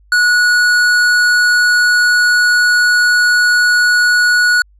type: tone with hard clipping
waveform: triangle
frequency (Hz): 1462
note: F#6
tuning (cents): -21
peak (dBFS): -10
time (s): 0.12-4.62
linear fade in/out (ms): 2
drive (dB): 15
effects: added 50 Hz sine -45 dBFS peak until 4.79 s